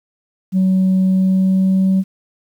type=tone with pitch glide; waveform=sine; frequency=187.9 to 190.19 Hz; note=F#3 to F#3; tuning=+27 to +48 cents; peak=-9 dBFS; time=0.52-2.04 s; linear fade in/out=50 ms; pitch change=+21 cents; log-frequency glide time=1.03-1.93 s; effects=tanh soft clip ceiling -9 dBFS + 8-bit